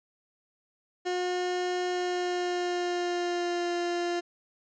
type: tone with pitch glide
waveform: 30% pulse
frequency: 360 to 348.3 Hz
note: F#4 to F4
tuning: -47 to -5 cents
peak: -25 dBFS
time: 1.05-4.21 s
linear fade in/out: 20 ms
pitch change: -58 cents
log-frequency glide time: 1.88-3.74 s
effects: resampled to 16000 Hz